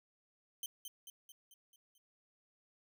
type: tone with echo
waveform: 10% pulse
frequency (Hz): 3100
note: G7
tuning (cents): -20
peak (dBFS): -31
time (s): 0.63-0.66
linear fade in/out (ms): 2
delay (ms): 220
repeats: 6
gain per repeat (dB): -5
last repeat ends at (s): 1.98
effects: none